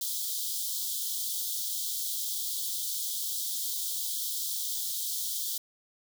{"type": "high-pass noise", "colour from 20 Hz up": "white", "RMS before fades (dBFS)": -33, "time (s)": [0.01, 5.58], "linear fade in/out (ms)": 5, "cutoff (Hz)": 3200, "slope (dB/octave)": 96, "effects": []}